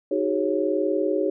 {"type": "tone cluster", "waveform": "sine", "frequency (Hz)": [311.4, 372.1, 412, 551], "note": ["D#4", "F#4", "G#4", "C#5"], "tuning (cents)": [2, 10, -14, -11], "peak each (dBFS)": -26, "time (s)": [0.11, 1.3], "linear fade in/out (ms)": 5, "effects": []}